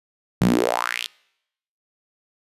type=tone with high-pass filter sweep; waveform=sawtooth; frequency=59.3 Hz; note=A#1; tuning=30 cents sharp; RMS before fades=-21 dBFS; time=0.41-1.06 s; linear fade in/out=0 ms; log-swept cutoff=140 to 3600 Hz; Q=4.5; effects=noise-tail reverb RT60 0.8 s tail -25 dB re dry + resampled to 32000 Hz